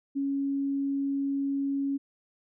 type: tone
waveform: sine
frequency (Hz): 277.1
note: C#4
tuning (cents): -1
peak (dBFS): -26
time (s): 0.15-1.98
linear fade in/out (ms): 20
effects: none